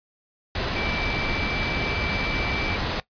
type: tone in noise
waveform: sine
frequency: 2326 Hz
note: D7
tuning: 17 cents flat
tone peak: -29 dBFS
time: 0.76-2.76 s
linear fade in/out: 2 ms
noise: pink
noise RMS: -26 dBFS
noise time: 0.55-3 s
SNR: -6 dB
effects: noise-tail reverb RT60 0.1 s tail -18 dB re dry + resampled to 11025 Hz